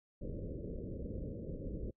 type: low-pass noise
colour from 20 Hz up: pink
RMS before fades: -42 dBFS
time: 0.21-1.91 s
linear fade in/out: 10 ms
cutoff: 570 Hz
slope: 96 dB/octave
effects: noise-tail reverb RT60 0.1 s tail -26 dB re dry